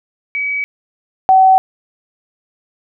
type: tone pair in turn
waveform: sine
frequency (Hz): 2275 / 759.2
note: C#7 / F#5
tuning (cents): +44 / +44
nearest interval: octave + perfect fifth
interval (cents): 1900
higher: first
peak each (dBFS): -16 / -5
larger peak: second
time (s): 0.35-0.64 / 1.29-1.58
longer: neither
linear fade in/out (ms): 0
effects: none